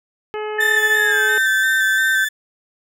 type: harmonic tone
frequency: 425.7 Hz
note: G#4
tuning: 43 cents sharp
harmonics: 1 / 2 / 3 / 4 / 5 / 6 / 7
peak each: -24 / -30 / -34 / -36 / -38 / -40 / -41 dBFS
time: 0.34-1.38 s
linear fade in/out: 0 ms
type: tone with pitch glide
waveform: sine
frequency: 1760 to 1550 Hz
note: A6 to G6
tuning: 0 to -20 cents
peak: -15 dBFS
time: 0.58-2.25 s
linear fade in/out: 10 ms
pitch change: -220 cents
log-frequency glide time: 0.94-1.23 s
type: tone with vibrato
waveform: 35% pulse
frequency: 1771 Hz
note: A6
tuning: 11 cents sharp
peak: -18 dBFS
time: 0.6-2.29 s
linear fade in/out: 10 ms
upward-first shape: square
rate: 2.9 Hz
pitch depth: 24 cents each way
effects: none